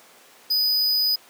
square tone, 4978 Hz, D#8, in tune, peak -19 dBFS, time 0.5-1.16 s, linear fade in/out 10 ms, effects pink hiss -50 dBFS RMS until 1.29 s + high-pass 400 Hz 12 dB/octave

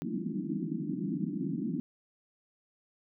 pink band-pass noise, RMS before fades -34 dBFS, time 0.02-1.8 s, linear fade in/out 0 ms, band 150 to 340 Hz, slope 96 dB/octave, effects none

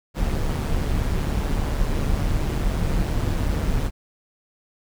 brown noise with amplitude modulation, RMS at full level -20 dBFS, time 0.14-3.91 s, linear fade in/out 50 ms, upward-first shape sine, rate 147 Hz, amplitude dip 50%, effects none

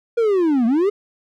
triangle linear two-way sweep, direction down then up, 480 to 220 to 425.2 Hz, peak -12 dBFS, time 0.17-0.9 s, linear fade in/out 10 ms, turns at 0.66 s, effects none

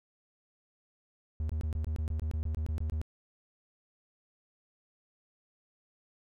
triangle tone bursts, 77.78 Hz, D#2, in tune, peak -28 dBFS, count 14, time 1.4-3.015 s, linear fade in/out 0 ms, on 94 ms, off 23 ms, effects none

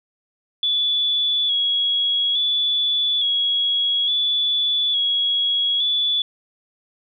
sine tone with vibrato, 3389 Hz, G#7, 34 cents sharp, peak -17 dBFS, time 0.63-6.22 s, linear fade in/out 2 ms, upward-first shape square, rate 0.58 Hz, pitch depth 33 cents each way, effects none

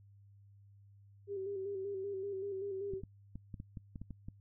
sine tone with vibrato, 392 Hz, G4, in tune, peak -37 dBFS, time 1.27-3.02 s, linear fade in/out 50 ms, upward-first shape square, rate 5.2 Hz, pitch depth 43 cents each way
clicks, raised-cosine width 5 ms, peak -32 dBFS, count 10, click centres 2.936 / 3.036 / 3.356 / 3.542 / 3.601 / 3.772 / 3.958 / 4.016 / 4.107 / 4.285 s
effects noise-tail reverb RT60 0.1 s tail -24 dB re dry + added 100 Hz sine -58 dBFS peak until 4.4 s

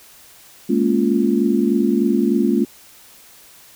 sine chord, Bb minor seventh, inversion third, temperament just, 209.8 / 233.1 / 279.7 / 349.6 Hz, Ab3 / Bb3 / Db4 / F4, +18 / 0 / +16 / +2 cents, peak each -19 / -19 / -20 / -20 dBFS, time 0.69-2.65 s, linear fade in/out 10 ms, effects white hiss -46 dBFS RMS until 3.75 s

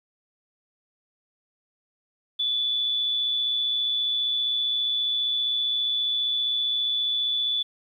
sine tone with amplitude modulation, 3464 Hz, A7, 28 cents flat, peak -21 dBFS, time 2.39-7.63 s, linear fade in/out 10 ms, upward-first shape sine, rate 115 Hz, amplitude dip 30%, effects 10-bit

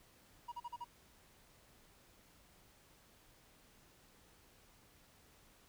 triangle tone bursts, 957 Hz, A#5, 45 cents sharp, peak -40 dBFS, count 5, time 0.48-0.845 s, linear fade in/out 10 ms, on 41 ms, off 40 ms, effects pink hiss -66 dBFS RMS until 5.68 s

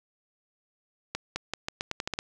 accelerating click train, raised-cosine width 0.2 ms, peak -13 dBFS, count 10, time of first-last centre 1.15-2.189 s, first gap 210 ms, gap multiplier 0.84, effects none

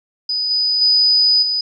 sine tone with level steps, 4978 Hz, D#8, in tune, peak -17 / -14 / -10 / -16 dBFS, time 0.29-1.61 s, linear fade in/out 5 ms, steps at 0.5 / 0.81 / 1.42 s, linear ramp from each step 10 ms, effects none

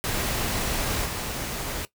pink noise with level steps, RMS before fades -27 / -31 dBFS, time 0.04-1.85 s, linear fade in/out 0 ms, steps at 1.05 s, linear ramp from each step 10 ms, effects noise-tail reverb RT60 0.1 s tail -17 dB re dry

